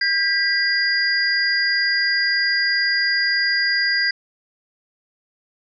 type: tone cluster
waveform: sine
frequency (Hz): 1606 / 1963 / 4838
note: G6 / B6 / D#8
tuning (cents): +41 / -11 / -49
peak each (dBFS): -21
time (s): 0.01-4.11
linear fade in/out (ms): 5
effects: none